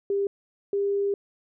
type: tone pair in turn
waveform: sine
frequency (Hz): 398.7 / 400.6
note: G4 / G4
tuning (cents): +29 / +38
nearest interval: unison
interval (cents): 9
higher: second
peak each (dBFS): -22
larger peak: neither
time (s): 0.1-0.27 / 0.73-1.14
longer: second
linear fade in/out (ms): 2
effects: none